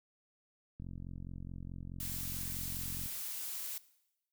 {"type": "click train", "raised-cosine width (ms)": 5, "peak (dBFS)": -33, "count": 102, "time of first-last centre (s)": [0.8, 3.06], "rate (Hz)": 44.7}
{"type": "noise", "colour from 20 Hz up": "blue", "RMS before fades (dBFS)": -41, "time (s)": [2, 3.78], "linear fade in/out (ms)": 2}
{"effects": ["noise-tail reverb RT60 0.9 s tail -19 dB re dry"]}